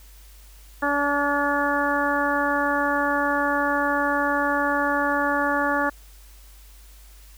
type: harmonic tone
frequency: 286.6 Hz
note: D4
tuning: 42 cents flat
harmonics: 1 / 2 / 3 / 4 / 5 / 6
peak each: -27 / -27 / -27 / -27 / -27 / -27 dBFS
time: 0.82-5.9 s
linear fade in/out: 10 ms
effects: added 50 Hz sine -45 dBFS peak until 7.37 s + white hiss -53 dBFS RMS until 7.37 s